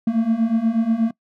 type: beating tone pair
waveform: triangle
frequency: 221.4 / 229.7 Hz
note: A3 / A#3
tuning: +11 / -25 cents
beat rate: 8.3 Hz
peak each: -19 / -16 dBFS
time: 0.07-1.11 s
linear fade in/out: 5 ms
effects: noise-tail reverb RT60 0.1 s tail -22 dB re dry